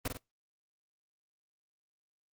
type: noise with echo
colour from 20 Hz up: pink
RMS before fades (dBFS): -33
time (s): 0.05-0.08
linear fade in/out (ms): 5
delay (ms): 47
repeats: 2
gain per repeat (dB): -5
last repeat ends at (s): 0.174
effects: noise-tail reverb RT60 0.2 s tail -23 dB re dry + Opus 24 kbps